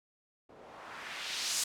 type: noise with low-pass filter sweep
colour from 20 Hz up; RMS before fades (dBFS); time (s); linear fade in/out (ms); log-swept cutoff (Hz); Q
blue; -39; 0.49-1.64; 5; 430 to 7900; 1.3
effects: none